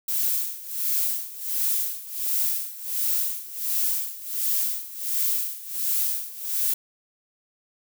violet noise with tremolo, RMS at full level -23 dBFS, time 0.08-6.74 s, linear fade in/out 5 ms, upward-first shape sine, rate 1.4 Hz, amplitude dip 85%, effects none

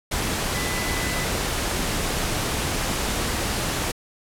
sine tone in noise, 2000 Hz, B6, 21 cents sharp, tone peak -31 dBFS, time 0.54-1.25 s, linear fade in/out 10 ms, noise pink, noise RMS -25 dBFS, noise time 0.11-3.92 s, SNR -9 dB, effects low-pass 12000 Hz 12 dB/octave

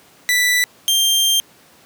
sawtooth tone pair in turn, 1975.5 / 3176 Hz, B6 / G7, 0 / +22 cents, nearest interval minor sixth, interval 822 cents, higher second, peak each -10 dBFS, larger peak neither, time 0.29-0.64 / 0.88-1.4 s, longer second, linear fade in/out 0 ms, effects pink hiss -49 dBFS RMS until 1.85 s + high-pass 150 Hz 12 dB/octave

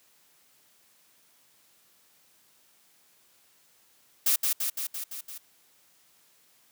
blue noise with echo, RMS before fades -23 dBFS, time 4.26-4.36 s, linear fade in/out 5 ms, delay 170 ms, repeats 6, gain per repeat -3 dB, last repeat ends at 5.38 s, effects white hiss -63 dBFS RMS until 6.71 s + high-pass 100 Hz 12 dB/octave

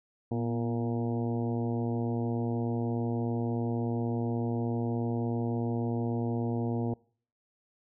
harmonic tone with a mistuned harmonic, 116.54 Hz, A#2, in tune, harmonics 1 / 2 / 3 / 4 / 5 / 6 / 7 / 8, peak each -32 / -32 / -37 / -38 / -46 / -43 / -46 / -50 dBFS, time 0.31-6.94 s, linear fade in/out 5 ms, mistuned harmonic 2, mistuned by +47 cents, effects noise-tail reverb RT60 0.5 s tail -24 dB re dry

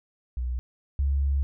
sine tone pair in turn, 61.74 / 69.39 Hz, B1 / C#2, 0 / +2 cents, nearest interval major second, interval 202 cents, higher second, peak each -26 / -21 dBFS, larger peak second, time 0.37-0.59 / 0.99-1.43 s, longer second, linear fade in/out 0 ms, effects none

